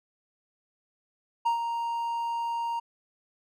triangle tone with ADSR envelope, 932.3 Hz, A#5, in tune, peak -19 dBFS, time 1.45-2.8 s, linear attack 15 ms, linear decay 110 ms, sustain -7 dB, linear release 12 ms, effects none

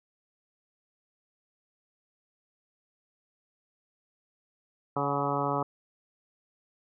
harmonic tone with a mistuned harmonic, 141.4 Hz, C#3, 35 cents sharp, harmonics 1 / 2 / 3 / 4 / 5 / 6 / 7 / 8 / 9, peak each -35 / -35 / -35 / -35 / -35 / -35 / -35 / -35 / -35 dBFS, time 4.96-5.63 s, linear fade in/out 5 ms, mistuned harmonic 5, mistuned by +35 cents, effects none

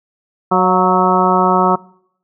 harmonic tone with a mistuned harmonic, 185 Hz, F#3, in tune, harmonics 1 / 2 / 3 / 4 / 5 / 6 / 7, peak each -17 / -17 / -21 / -17 / -17 / -17 / -17 dBFS, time 0.51-1.76 s, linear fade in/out 10 ms, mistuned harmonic 4, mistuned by -38 cents, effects noise-tail reverb RT60 0.7 s tail -23 dB re dry

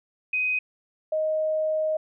sine tone pair in turn, 2508 / 624.5 Hz, D#7 / D#5, +13 / +6 cents, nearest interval 2 octaves, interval 2407 cents, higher first, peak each -22 dBFS, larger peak neither, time 0.33-0.59 / 1.12-1.97 s, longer second, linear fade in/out 5 ms, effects none

